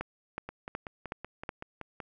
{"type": "two click trains", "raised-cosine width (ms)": 0.5, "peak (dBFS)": [-24, -19], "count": [9, 5], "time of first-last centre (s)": [[0.49, 2.002], [0.01, 1.491]], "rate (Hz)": [5.29, 2.7], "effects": []}